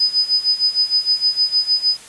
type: tone with tremolo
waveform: sine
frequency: 5000 Hz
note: D#8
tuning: 8 cents sharp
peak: -11 dBFS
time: 0-1.97 s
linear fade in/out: 5 ms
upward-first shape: sine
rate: 6.5 Hz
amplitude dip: 85%
effects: white hiss -40 dBFS RMS until 2.08 s + resampled to 24000 Hz